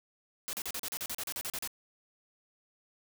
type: noise bursts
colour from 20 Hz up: white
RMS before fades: -37 dBFS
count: 14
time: 0.48-1.675 s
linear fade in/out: 0 ms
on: 51 ms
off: 37 ms
effects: none